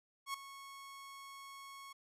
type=tone with ADSR envelope; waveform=sawtooth; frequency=1100 Hz; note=C#6; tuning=14 cents flat; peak=-32 dBFS; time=0.26-1.93 s; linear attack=80 ms; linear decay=5 ms; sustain=-14 dB; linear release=9 ms; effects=resampled to 32000 Hz